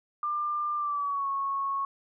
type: tone with pitch glide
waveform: sine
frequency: 1194 to 1101.2 Hz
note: D6 to C#6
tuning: +28 to -12 cents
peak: -27 dBFS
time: 0.23-1.85 s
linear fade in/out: 2 ms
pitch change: -140 cents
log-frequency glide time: 0.76-1.28 s
effects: none